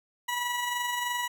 20% pulse tone with amplitude modulation, 973 Hz, B5, 26 cents flat, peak -22 dBFS, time 0.28-1.28 s, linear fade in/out 10 ms, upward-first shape sine, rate 23.1 Hz, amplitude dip 35%, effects none

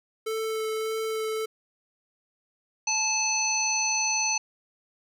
square tone with vibrato, 440 Hz, A4, in tune, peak -28 dBFS, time 0.26-1.46 s, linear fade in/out 10 ms, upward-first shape sine, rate 1.7 Hz, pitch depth 10 cents each way
harmonic tone, 869 Hz, A5, 22 cents flat, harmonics 1 / 3 / 5 / 7, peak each -31 / -29 / -32 / -26 dBFS, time 2.87-4.38 s, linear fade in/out 5 ms
effects none

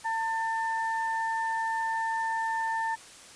sine tone pair together, 901.3 / 1785 Hz, A5 / A6, +41 / +24 cents, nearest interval octave, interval 1183 cents, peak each -28 / -33 dBFS, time 0.04-2.96 s, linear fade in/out 20 ms, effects white hiss -49 dBFS RMS until 3.35 s + resampled to 22050 Hz

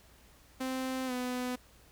sawtooth tone with pitch glide, 260.2 to 249.9 Hz, C4 to B3, -9 to +21 cents, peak -29 dBFS, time 0.6-1.56 s, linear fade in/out 10 ms, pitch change -70 cents, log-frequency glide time 1.06-1.12 s, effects added 59 Hz sine -62 dBFS peak until 1.91 s + pink hiss -61 dBFS RMS until 1.91 s

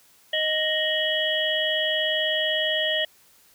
sine tone cluster, 624 / 1866 / 2962 / 3280 Hz, D#5 / A#6 / F#7 / G#7, +5 / +1 / +1 / -22 cents, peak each -27 dBFS, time 0.33-3.05 s, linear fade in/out 5 ms, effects white hiss -57 dBFS RMS until 3.54 s

